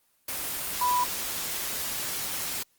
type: tone in noise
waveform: sine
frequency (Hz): 987.8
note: B5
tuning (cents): 0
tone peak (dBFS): -22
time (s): 0.81-1.04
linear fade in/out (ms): 5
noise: white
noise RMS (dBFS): -32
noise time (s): 0.28-2.63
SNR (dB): +7
effects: white hiss -68 dBFS RMS until 2.78 s + Opus 24 kbps